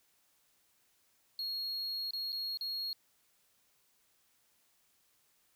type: tone with dropouts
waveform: triangle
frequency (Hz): 4298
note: C8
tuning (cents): +46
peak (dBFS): -34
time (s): 1.39-2.93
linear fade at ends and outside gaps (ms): 1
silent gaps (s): 2.108-2.134 / 2.321-2.327 / 2.573-2.61
effects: white hiss -72 dBFS RMS until 5.55 s